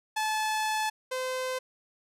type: tone pair in turn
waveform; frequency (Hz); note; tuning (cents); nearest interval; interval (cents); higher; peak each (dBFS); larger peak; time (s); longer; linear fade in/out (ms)
sawtooth; 865 / 514.3; A5 / C5; -30 / -30; major sixth; 900; first; -23 / -26; first; 0.16-0.9 / 1.11-1.59; first; 10
effects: low-pass 12000 Hz 12 dB/octave